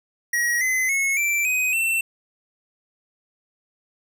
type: tone with pitch steps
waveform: square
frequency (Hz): 1902 / 2039 / 2185 / 2342 / 2510 / 2690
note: A#6 / C7 / C#7 / D7 / D#7 / E7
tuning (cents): +34 / -45 / -26 / -5 / +15 / +34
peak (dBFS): -20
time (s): 0.33-2.01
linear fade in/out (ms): 5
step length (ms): 280
effects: none